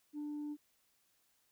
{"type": "tone", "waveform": "sine", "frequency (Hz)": 295.9, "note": "D4", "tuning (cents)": 13, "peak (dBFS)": -37, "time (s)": [0.13, 0.57], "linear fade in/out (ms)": 50, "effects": ["tanh soft clip ceiling -37 dBFS", "white hiss -75 dBFS RMS until 1.51 s"]}